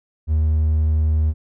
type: tone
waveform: triangle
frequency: 77.78 Hz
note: D#2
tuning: in tune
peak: -12 dBFS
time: 0.27-1.34 s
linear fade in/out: 50 ms
effects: tanh soft clip ceiling -8 dBFS